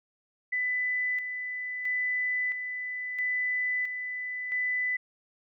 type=tone with tremolo; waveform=sine; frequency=1997 Hz; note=B6; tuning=19 cents sharp; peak=-26 dBFS; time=0.52-4.97 s; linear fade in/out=10 ms; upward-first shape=square; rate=0.75 Hz; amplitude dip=50%; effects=none